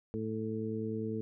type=harmonic tone; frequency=110 Hz; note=A2; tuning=in tune; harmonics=1 / 2 / 3 / 4; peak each=-40 / -37 / -41 / -38 dBFS; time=0.14-1.21 s; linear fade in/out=0 ms; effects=none